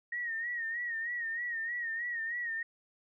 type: tone with vibrato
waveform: sine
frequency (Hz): 1870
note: A#6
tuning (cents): +5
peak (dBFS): -33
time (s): 0.12-2.63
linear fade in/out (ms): 5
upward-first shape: sine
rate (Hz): 3.2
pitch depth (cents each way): 70
effects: none

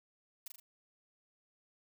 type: noise with echo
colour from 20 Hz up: blue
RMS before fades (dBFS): -44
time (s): 0.46-0.48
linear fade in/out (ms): 5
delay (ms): 40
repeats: 3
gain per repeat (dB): -4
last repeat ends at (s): 0.6
effects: none

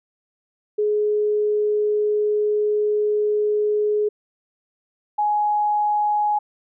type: tone pair in turn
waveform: sine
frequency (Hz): 420.3 / 836.7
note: G#4 / G#5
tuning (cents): +21 / +13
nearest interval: octave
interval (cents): 1192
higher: second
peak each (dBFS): -17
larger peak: neither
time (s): 0.78-4.09 / 5.18-6.39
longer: first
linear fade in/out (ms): 10
effects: none

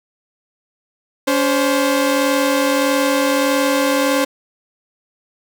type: tone pair together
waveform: sawtooth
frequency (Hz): 282.8 / 524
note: C#4 / C5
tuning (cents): +35 / +2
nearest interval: major seventh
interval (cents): 1067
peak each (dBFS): -13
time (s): 1.27-4.25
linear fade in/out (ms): 10
effects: none

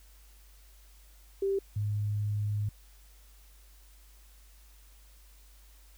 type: tone pair in turn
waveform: sine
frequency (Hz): 392 / 104.07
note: G4 / G#2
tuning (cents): 0 / +4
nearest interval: octave + major seventh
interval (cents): 2296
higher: first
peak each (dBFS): -26 / -28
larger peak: first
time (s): 1.42-1.59 / 1.76-2.69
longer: second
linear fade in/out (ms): 5
effects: added 50 Hz sine -54 dBFS peak until 5.97 s + white hiss -62 dBFS RMS until 5.97 s

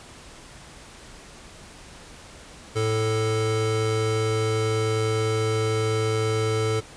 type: tone pair together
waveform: square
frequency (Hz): 109.89 / 440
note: A2 / A4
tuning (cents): -2 / 0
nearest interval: 2 octaves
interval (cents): 2402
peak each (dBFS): -25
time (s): 2.75-6.81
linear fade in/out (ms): 20
effects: pink hiss -45 dBFS RMS until 6.96 s + resampled to 22050 Hz

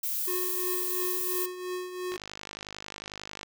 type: noise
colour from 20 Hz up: violet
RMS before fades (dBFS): -31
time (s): 0.03-1.46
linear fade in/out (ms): 5
type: tone with tremolo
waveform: square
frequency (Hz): 363.6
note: F#4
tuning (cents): -30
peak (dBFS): -31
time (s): 0.27-2.17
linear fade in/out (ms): 10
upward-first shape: triangle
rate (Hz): 2.9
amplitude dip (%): 65
type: click train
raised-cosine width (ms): 0.2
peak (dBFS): -21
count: 68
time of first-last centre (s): 2.12-3.431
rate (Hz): 51.1
effects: none

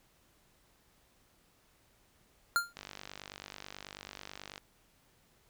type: tone with exponential decay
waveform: square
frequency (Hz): 1396.9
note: F6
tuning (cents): 0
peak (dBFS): -23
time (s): 2.56-2.73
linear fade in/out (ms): 0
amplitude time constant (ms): 35
type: click train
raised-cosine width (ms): 0.2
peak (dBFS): -26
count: 90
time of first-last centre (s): 2.77-4.579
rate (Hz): 49.2
effects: pink hiss -68 dBFS RMS until 5.49 s

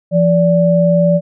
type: tone pair together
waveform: sine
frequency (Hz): 171.2 / 581.5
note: F3 / D5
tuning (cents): -34 / -17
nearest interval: octave + major sixth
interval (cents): 2117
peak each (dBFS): -11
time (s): 0.11-1.21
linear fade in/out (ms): 50
effects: none

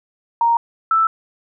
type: tone pair in turn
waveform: sine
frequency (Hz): 932.3 / 1321.8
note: A#5 / E6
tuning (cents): 0 / +4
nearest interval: tritone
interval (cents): 604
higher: second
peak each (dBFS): -12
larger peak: neither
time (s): 0.41-0.57 / 0.91-1.07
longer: neither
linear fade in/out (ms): 2
effects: none

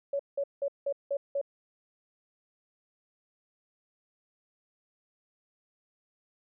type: tone bursts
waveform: sine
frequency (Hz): 561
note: C#5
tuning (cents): +21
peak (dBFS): -27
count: 6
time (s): 0.13-1.414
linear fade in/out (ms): 5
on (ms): 64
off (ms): 180
effects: none

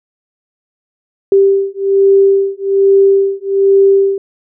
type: beating tone pair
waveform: sine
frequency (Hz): 392 / 393.2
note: G4 / G4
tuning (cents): 0 / +5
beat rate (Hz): 1.2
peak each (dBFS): -10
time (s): 1.32-4.18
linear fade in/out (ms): 2
effects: none

